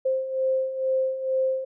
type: beating tone pair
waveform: sine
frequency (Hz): 523.3 / 525.5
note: C5 / C5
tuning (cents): 0 / +7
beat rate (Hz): 2.2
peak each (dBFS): -29 / -23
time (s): 0.05-1.65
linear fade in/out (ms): 10
effects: none